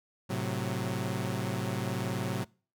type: chord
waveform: sawtooth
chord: F# diminished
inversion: first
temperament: equal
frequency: 110 / 130.81 / 185 Hz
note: A2 / C3 / F#3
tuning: 0 / 0 / 0 cents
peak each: -31 dBFS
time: 0.29-2.45 s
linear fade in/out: 20 ms
effects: noise-tail reverb RT60 0.4 s tail -25 dB re dry

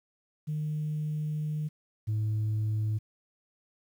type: tone pair in turn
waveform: sine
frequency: 152.3 / 107.69 Hz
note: D#3 / A2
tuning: -37 / -37 cents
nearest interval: tritone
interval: 600 cents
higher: first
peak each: -28 / -24 dBFS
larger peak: second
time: 0.47-1.69 / 2.07-2.99 s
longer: first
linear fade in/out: 20 ms
effects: tanh soft clip ceiling -25 dBFS + 10-bit

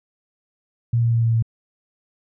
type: tone with pitch steps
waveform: sine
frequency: 117.6 / 116.65 / 115.71 / 114.78 / 113.86 Hz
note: A#2 / A#2 / A#2 / A#2 / A#2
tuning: +16 / +2 / -12 / -26 / -40 cents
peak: -15 dBFS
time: 0.93-1.425 s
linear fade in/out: 5 ms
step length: 99 ms
effects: none

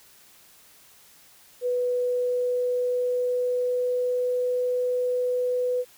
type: tone with pitch glide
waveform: sine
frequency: 493.9 to 497.3 Hz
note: B4 to B4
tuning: 0 to +12 cents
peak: -22 dBFS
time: 1.61-5.85 s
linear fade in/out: 50 ms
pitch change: +12 cents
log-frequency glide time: 1.88-4.66 s
effects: white hiss -54 dBFS RMS until 5.97 s

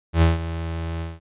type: tone with ADSR envelope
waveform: 35% pulse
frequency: 82.41 Hz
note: E2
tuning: in tune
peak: -10 dBFS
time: 0.13-1.2 s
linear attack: 88 ms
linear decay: 160 ms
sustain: -14 dB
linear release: 190 ms
effects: resampled to 8000 Hz

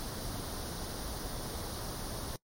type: noise with comb filter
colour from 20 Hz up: pink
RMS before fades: -39 dBFS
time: 0-2.36 s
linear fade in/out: 0 ms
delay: 0.2 ms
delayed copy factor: +0.65
effects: noise-tail reverb RT60 0.1 s tail -22 dB re dry + MP3 64 kbps

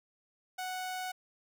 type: tone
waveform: sawtooth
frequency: 740 Hz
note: F#5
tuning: in tune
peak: -32 dBFS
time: 0.58-1.12 s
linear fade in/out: 10 ms
effects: none

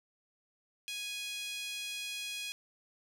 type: tone with high-pass filter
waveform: 5% pulse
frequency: 830.6 Hz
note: G#5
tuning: in tune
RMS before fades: -40 dBFS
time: 0.88-2.52 s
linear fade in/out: 0 ms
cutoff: 2800 Hz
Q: 7.7
effects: none

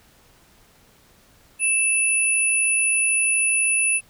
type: tone pair together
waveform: sine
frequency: 2637 / 9956 Hz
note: E7 / D#9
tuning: 0 / 0 cents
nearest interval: octave + major seventh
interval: 2300 cents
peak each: -20 dBFS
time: 1.59-4.01 s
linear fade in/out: 50 ms
effects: pink hiss -55 dBFS RMS until 4.09 s

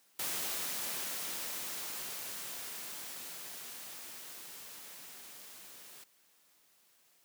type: noise with level ramp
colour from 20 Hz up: white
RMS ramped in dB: -36 to -53 dBFS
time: 0.19-6.04 s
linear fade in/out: 5 ms
effects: white hiss -68 dBFS RMS until 7.24 s + high-pass 150 Hz 12 dB/octave

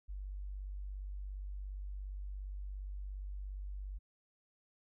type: tone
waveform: sine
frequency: 48.62 Hz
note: G1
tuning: 13 cents flat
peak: -40 dBFS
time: 0.08-3.99 s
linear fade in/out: 20 ms
effects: none

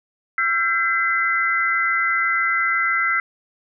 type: tone cluster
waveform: sine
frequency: 1356 / 1582 / 2034 Hz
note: E6 / G6 / C7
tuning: +49 / +15 / -50 cents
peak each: -21 / -25 / -20 dBFS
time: 0.38-3.2 s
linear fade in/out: 2 ms
effects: none

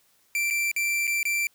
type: tone with dropouts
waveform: 45% pulse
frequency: 2349 Hz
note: D7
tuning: in tune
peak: -23 dBFS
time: 0.35-1.47 s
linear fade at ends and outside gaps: 1 ms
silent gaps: 0.502-0.508 / 0.715-0.763 / 1.07-1.076 / 1.23-1.253 s
effects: white hiss -64 dBFS RMS until 1.54 s

